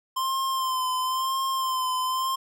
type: tone with vibrato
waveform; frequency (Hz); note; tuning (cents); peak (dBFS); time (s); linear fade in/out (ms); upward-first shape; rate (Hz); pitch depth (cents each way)
square; 1043; C6; -6; -25; 0.16-2.36; 10; sine; 0.98; 37
effects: none